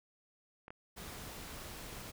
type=clicks; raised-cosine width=0.5 ms; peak=-34 / -31 dBFS; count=2; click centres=0.681 / 0.705 s
type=noise; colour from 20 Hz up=pink; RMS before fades=-47 dBFS; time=0.96-2.12 s; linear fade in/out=20 ms
effects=none